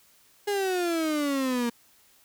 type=exponential sweep; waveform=35% pulse; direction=down; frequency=415.3 to 233.1 Hz; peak=-23 dBFS; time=0.47-1.7 s; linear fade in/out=10 ms; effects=white hiss -60 dBFS RMS until 2.24 s